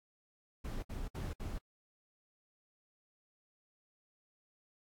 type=noise bursts; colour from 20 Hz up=brown; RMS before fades=-40 dBFS; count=4; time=0.64-1.586 s; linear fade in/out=10 ms; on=190 ms; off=62 ms; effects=AAC 64 kbps